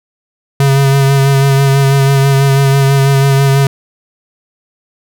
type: tone with vibrato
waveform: square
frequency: 137.4 Hz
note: C#3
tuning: 15 cents flat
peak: -7 dBFS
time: 0.6-3.67 s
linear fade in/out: 2 ms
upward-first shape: sine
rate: 6.1 Hz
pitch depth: 23 cents each way
effects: none